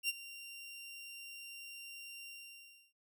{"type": "tone with ADSR envelope", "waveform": "sawtooth", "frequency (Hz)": 2769, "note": "F7", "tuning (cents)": -15, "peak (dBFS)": -27, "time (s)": [0.03, 2.93], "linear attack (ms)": 58, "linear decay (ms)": 30, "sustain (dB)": -17, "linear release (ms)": 660, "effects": ["noise-tail reverb RT60 0.1 s tail -26 dB re dry"]}